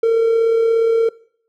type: tone with amplitude modulation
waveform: triangle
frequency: 455.6 Hz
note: A#4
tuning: 40 cents flat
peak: -7 dBFS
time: 0.03-1.09 s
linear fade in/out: 5 ms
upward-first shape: sine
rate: 37 Hz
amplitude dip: 40%
effects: noise-tail reverb RT60 0.6 s tail -23 dB re dry + tanh soft clip ceiling -6 dBFS